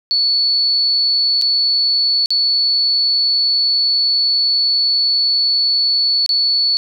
sine tone with dropouts, 4435 Hz, C#8, in tune, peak -12 dBFS, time 0.11-6.77 s, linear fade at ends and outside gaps 0 ms, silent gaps 1.414-1.421 / 2.259-2.305 / 6.262-6.292 s, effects none

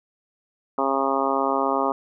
harmonic tone, 136.1 Hz, C#3, 31 cents flat, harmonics 2 / 3 / 4 / 5 / 6 / 7 / 8 / 9, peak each -28 / -28 / -28 / -28 / -28 / -28 / -28 / -28 dBFS, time 0.78-1.92 s, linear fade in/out 2 ms, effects none

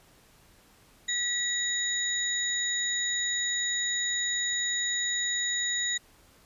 sine tone cluster, 1940 / 3799 / 6890 Hz, B6 / A#7 / A8, -31 / +32 / -37 cents, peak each -31 dBFS, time 1.08-5.98 s, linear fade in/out 10 ms, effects pink hiss -59 dBFS RMS until 6.45 s + resampled to 32000 Hz

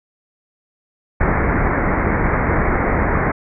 pink low-pass noise, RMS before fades -17 dBFS, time 1.2-3.32 s, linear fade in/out 10 ms, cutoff 2200 Hz, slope 96 dB/octave, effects none

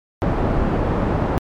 pink low-pass noise, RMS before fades -19 dBFS, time 0.22-1.38 s, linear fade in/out 0 ms, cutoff 910 Hz, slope 12 dB/octave, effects MP3 96 kbps

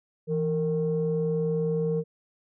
sine tone pair together, 164.93 / 459.8 Hz, E3 / A#4, +1 / -24 cents, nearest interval octave + tritone, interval 1775 cents, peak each -26 / -25 dBFS, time 0.27-2.04 s, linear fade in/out 50 ms, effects tanh soft clip ceiling -17 dBFS

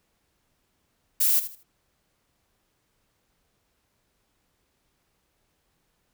violet noise with echo, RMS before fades -21 dBFS, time 1.2-1.4 s, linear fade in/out 10 ms, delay 78 ms, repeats 3, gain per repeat -12 dB, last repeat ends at 1.634 s, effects pink hiss -72 dBFS RMS until 6.13 s

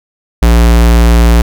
square tone, 58.1 Hz, A#1, 5 cents flat, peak -4 dBFS, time 0.42-1.42 s, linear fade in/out 5 ms, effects none

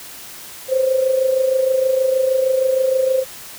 sine tone with amplitude modulation, 523 Hz, C5, 1 cent flat, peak -11 dBFS, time 0.68-3.25 s, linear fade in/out 50 ms, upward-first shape sine, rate 26.4 Hz, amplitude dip 60%, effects white hiss -36 dBFS RMS until 3.58 s

